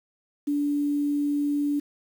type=tone with quantisation; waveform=sine; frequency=289.6 Hz; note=D4; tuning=24 cents flat; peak=-22 dBFS; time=0.47-1.8 s; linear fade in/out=10 ms; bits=8; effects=none